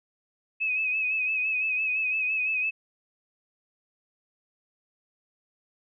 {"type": "tone with vibrato", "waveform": "sine", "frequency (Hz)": 2553, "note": "D#7", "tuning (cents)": 44, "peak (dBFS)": -24, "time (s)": [0.6, 2.71], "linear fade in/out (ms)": 20, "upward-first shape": "sine", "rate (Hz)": 5.9, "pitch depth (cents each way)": 49, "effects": []}